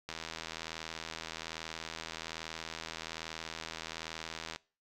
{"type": "click train", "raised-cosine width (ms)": 0.2, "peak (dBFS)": -22, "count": 364, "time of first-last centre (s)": [0.09, 4.56], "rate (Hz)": 81.2, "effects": ["noise-tail reverb RT60 0.4 s tail -24 dB re dry"]}